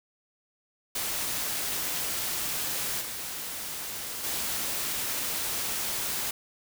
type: noise with level steps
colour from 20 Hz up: white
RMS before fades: -31 / -36 / -31 dBFS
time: 0.95-6.31 s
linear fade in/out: 5 ms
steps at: 3 / 4.23 s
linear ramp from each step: 20 ms
effects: none